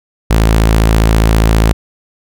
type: tone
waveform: sawtooth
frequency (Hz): 54.9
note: A1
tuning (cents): -3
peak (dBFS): -3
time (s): 0.3-1.73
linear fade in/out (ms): 10
effects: none